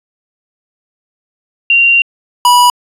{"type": "tone pair in turn", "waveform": ["sine", "square"], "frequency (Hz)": [2765, 977.6], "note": ["F7", "B5"], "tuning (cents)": [-18, -18], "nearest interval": "octave + tritone", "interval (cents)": 1800, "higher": "first", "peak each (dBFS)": -5, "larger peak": "neither", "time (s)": [[1.7, 2.02], [2.45, 2.7]], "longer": "first", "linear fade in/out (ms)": 2, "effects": ["resampled to 32000 Hz"]}